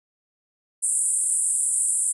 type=band-pass noise; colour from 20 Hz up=pink; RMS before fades=-23 dBFS; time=0.82-2.13 s; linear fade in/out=20 ms; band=8000 to 9900 Hz; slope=96 dB/octave; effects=none